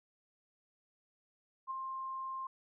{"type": "tone with ADSR envelope", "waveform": "sine", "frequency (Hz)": 1057, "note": "C6", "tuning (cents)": 17, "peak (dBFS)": -34, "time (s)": [1.67, 2.47], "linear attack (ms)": 38, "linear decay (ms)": 8, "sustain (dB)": -4, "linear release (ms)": 4, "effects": []}